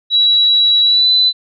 sine tone with pitch glide, 3903 to 4003 Hz, B7 to B7, -21 to +23 cents, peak -8 dBFS, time 0.1-1.33 s, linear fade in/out 50 ms, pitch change +44 cents, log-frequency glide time 0.85-1.09 s, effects none

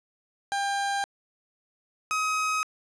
30% pulse tone pair in turn, 798 / 1266.7 Hz, G5 / D#6, +31 / +31 cents, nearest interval minor sixth, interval 800 cents, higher second, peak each -23 / -22 dBFS, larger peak second, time 0.52-1.04 / 2.11-2.63 s, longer neither, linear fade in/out 0 ms, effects resampled to 22050 Hz + 10-bit

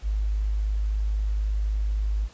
sine tone, 51.91 Hz, G#1, in tune, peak -22 dBFS, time 0.02-2.29 s, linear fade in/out 50 ms, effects pink hiss -52 dBFS RMS until 2.33 s + resampled to 16000 Hz

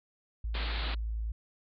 sine tone, 55 Hz, A1, in tune, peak -31 dBFS, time 0.44-1.32 s, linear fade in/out 5 ms
white low-pass noise, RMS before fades -39 dBFS, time 0.54-0.95 s, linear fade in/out 10 ms, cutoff 4400 Hz, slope 96 dB/octave
effects none

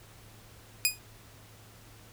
10% pulse tone with exponential decay, 2480 Hz, D#7, 6 cents flat, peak -10 dBFS, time 0.85-0.99 s, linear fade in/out 0 ms, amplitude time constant 30 ms, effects added 108 Hz sine -55 dBFS peak until 2.12 s + pink hiss -55 dBFS RMS until 2.12 s

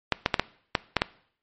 clicks, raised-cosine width 0.3 ms, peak -4 dBFS, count 7, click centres 0.123 / 0.261 / 0.342 / 0.396 / 0.752 / 0.967 / 1.019 s, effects noise-tail reverb RT60 0.6 s tail -20 dB re dry + MP3 32 kbps

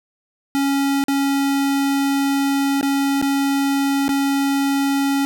square tone with dropouts, 277.2 Hz, C#4, in tune, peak -17 dBFS, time 0.55-5.25 s, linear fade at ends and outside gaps 0 ms, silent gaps 1.039-1.083 / 2.811-2.829 / 3.215-3.225 / 4.081-4.091 s, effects none

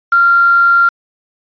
sine tone with quantisation, 1385 Hz, F6, 15 cents flat, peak -6 dBFS, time 0.12-0.89 s, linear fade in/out 5 ms, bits 4, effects resampled to 11025 Hz

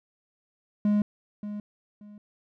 triangle tone with echo, 207.7 Hz, G#3, in tune, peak -18 dBFS, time 0.85-1.02 s, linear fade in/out 2 ms, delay 580 ms, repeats 2, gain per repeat -12 dB, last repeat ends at 2.18 s, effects none

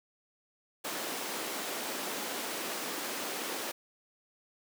pink high-pass noise, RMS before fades -37 dBFS, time 0.84-3.72 s, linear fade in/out 10 ms, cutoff 250 Hz, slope 24 dB/octave, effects none

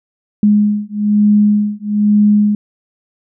sine beating tone pair, 207.7 / 208.8 Hz, G#3 / G#3, 0 / +10 cents, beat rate 1.1 Hz, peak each -12 dBFS, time 0.43-2.55 s, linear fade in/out 2 ms, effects none

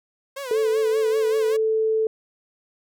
sawtooth tone with vibrato, 523.3 Hz, C5, in tune, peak -26 dBFS, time 0.36-1.57 s, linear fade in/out 10 ms, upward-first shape sine, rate 5.2 Hz, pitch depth 130 cents each way
sine tone, 440 Hz, A4, in tune, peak -18 dBFS, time 0.51-2.07 s, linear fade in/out 2 ms
effects none

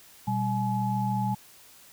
sine tone cluster, 122.4 / 196.9 / 850 Hz, B2 / G3 / G#5, -15 / +8 / +40 cents, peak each -29 dBFS, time 0.27-1.35 s, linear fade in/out 10 ms, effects white hiss -53 dBFS RMS until 1.92 s

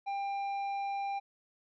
sine tone with tanh clipping, 795 Hz, G5, 24 cents sharp, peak -34 dBFS, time 0.06-1.2 s, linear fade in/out 20 ms, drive 8 dB, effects none

